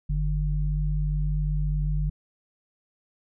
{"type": "tone pair together", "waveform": "sine", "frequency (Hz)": [47.34, 150.3], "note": ["F#1", "D3"], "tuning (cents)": [40, 40], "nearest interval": "octave + minor sixth", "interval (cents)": 2000, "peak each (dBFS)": [-24, -27], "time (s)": [0.09, 2.1], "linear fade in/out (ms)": 10, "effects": []}